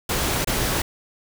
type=noise with dropouts; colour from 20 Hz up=pink; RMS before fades=-23 dBFS; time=0.09-0.82 s; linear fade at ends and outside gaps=5 ms; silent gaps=0.447-0.472 s; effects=none